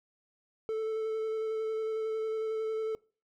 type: tone with vibrato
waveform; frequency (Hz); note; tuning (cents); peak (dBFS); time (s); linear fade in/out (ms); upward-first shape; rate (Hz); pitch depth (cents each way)
triangle; 440; A4; 0; -28; 0.69-2.95; 0; square; 11; 10
effects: noise-tail reverb RT60 0.4 s tail -24 dB re dry